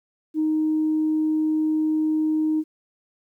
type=tone; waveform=sine; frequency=311.1 Hz; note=D#4; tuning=in tune; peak=-18 dBFS; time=0.34-2.64 s; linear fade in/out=50 ms; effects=tanh soft clip ceiling -14 dBFS + 10-bit

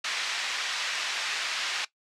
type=band-pass noise; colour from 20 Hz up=pink; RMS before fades=-31 dBFS; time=0.04-1.85 s; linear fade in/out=5 ms; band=1700 to 5200 Hz; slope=12 dB/octave; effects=noise-tail reverb RT60 0.1 s tail -18 dB re dry + low-pass 8000 Hz 12 dB/octave

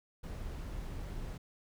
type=noise; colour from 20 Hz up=brown; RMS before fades=-41 dBFS; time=0.23-1.38 s; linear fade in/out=10 ms; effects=none

